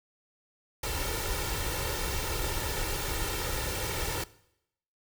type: noise with comb filter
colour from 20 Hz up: pink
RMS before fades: -32 dBFS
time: 0.83-4.24 s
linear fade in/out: 5 ms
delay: 2.2 ms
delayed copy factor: +0.65
effects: noise-tail reverb RT60 0.8 s tail -20 dB re dry